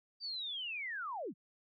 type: linear sweep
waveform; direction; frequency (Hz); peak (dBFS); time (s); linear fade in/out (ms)
sine; down; 4699 to 130.81; -38; 0.2-1.34; 50
effects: none